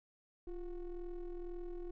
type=ring-modulated tone; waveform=triangle; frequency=185 Hz; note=F#3; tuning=in tune; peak=-36 dBFS; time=0.47-1.91 s; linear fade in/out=5 ms; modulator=164 Hz; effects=none